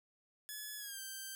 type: tone with pitch glide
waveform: 5% pulse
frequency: 1708 to 1566.2 Hz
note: G#6 to G6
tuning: +48 to -2 cents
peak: -33 dBFS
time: 0.49-1.35 s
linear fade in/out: 0 ms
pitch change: -150 cents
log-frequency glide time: 0.77-1 s
effects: none